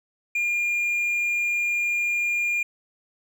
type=tone; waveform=triangle; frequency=2411 Hz; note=D7; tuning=45 cents sharp; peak=-20 dBFS; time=0.35-2.63 s; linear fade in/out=5 ms; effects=none